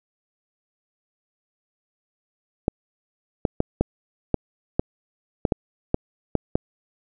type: clicks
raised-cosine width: 2 ms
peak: -5 dBFS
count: 11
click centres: 2.681 / 3.452 / 3.604 / 3.81 / 4.343 / 4.795 / 5.452 / 5.522 / 5.944 / 6.353 / 6.555 s
effects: none